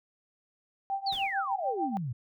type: tone with tremolo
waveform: sine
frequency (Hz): 784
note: G5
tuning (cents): 0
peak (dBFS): -26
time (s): 0.9-1.97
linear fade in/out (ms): 0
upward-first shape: triangle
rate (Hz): 6.7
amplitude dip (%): 95
type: exponential sweep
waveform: sine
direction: down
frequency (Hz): 4699 to 111.4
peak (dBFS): -31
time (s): 1.06-2.13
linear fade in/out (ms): 10
type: noise with exponential decay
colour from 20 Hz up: pink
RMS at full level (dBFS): -44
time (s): 1.12-1.47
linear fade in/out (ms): 5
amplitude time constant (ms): 74
effects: none